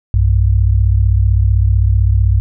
sine tone pair together, 61.74 / 97.44 Hz, B1 / G2, 0 / -10 cents, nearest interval minor sixth, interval 790 cents, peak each -11 dBFS, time 0.14-2.4 s, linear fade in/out 0 ms, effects none

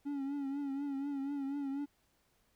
triangle tone with vibrato, 279 Hz, C#4, 11 cents sharp, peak -33 dBFS, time 0.05-1.86 s, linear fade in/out 20 ms, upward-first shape triangle, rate 4.1 Hz, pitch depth 68 cents each way, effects pink hiss -74 dBFS RMS until 2.55 s

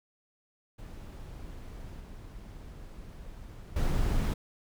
brown noise with level steps, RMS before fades -43 / -45 / -28 dBFS, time 0.78-4.34 s, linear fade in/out 10 ms, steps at 2 / 3.76 s, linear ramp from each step 5 ms, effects none

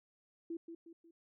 sine tone with echo, 333.5 Hz, E4, 20 cents sharp, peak -38 dBFS, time 0.5-0.57 s, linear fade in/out 5 ms, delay 180 ms, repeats 3, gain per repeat -7 dB, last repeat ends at 1.11 s, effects none

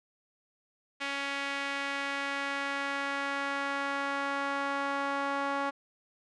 sawtooth tone with band-pass filter sweep, 279 Hz, C#4, 11 cents sharp, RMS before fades -33 dBFS, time 1-5.71 s, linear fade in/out 20 ms, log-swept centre 2300 to 1100 Hz, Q 1.4, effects resampled to 24000 Hz

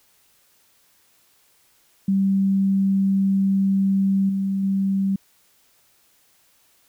sine tone with level steps, 194.5 Hz, G3, 13 cents flat, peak -16 / -20 / -18 dBFS, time 2.08-5.16 s, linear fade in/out 5 ms, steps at 4.29 / 4.63 s, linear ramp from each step 5 ms, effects white hiss -60 dBFS RMS until 6.88 s

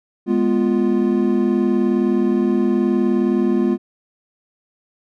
triangle chord, F diminished, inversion first, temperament equal, 207.7 / 246.9 / 349.2 Hz, Ab3 / Cb4 / F4, 0 / 0 / 0 cents, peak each -17 dBFS, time 0.26-3.78 s, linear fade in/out 50 ms, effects none

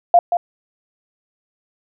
sine tone with echo, 697 Hz, F5, 4 cents flat, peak -6 dBFS, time 0.14-0.19 s, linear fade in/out 2 ms, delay 180 ms, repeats 1, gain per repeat -8 dB, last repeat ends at 0.37 s, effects none

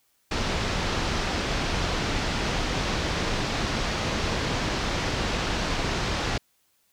pink low-pass noise, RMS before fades -27 dBFS, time 0.31-6.38 s, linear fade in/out 5 ms, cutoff 5700 Hz, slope 24 dB/octave, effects white hiss -68 dBFS RMS until 6.92 s

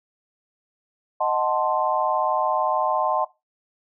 sine chord, D# diminished seventh, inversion none, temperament equal, 622.3 / 740 / 880 / 1046.5 Hz, D#5 / F#5 / A5 / C6, 0 / 0 / 0 / 0 cents, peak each -25 dBFS, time 1.2-3.25 s, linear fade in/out 10 ms, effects noise-tail reverb RT60 0.2 s tail -17 dB re dry

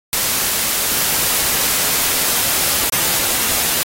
white noise with dropouts, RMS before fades -17 dBFS, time 0.13-3.83 s, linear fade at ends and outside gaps 0 ms, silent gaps 2.897-2.923 s, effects AAC 48 kbps

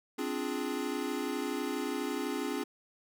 square chord, D half-diminished seventh, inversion third, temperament equal, 261.6 / 293.7 / 349.2 / 415.3 Hz, C4 / D4 / F4 / Ab4, 0 / 0 / 0 / 0 cents, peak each -38 / -38 / -40 / -39 dBFS, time 0.18-2.64 s, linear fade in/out 10 ms, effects none

